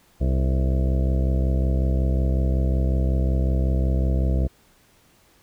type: harmonic tone with a mistuned harmonic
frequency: 65.41 Hz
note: C2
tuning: in tune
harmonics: 1 / 2 / 3 / 4 / 5 / 6 / 7 / 8 / 9 / 10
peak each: -19 / -26 / -30 / -36 / -34 / -40 / -40 / -36 / -43 / -38 dBFS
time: 0.2-4.48 s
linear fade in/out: 20 ms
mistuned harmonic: 6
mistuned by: +85 cents
effects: pink hiss -58 dBFS RMS until 5.42 s